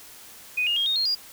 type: tone with pitch steps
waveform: sine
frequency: 2489 / 2843 / 3247 / 3708 / 4235 / 4836 Hz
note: D#7 / F7 / G#7 / A#7 / C8 / D8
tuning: 0 / +30 / -40 / -10 / +20 / +50 cents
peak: -21 dBFS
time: 0.57-1.152 s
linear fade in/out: 10 ms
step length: 97 ms
effects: white hiss -46 dBFS RMS until 1.32 s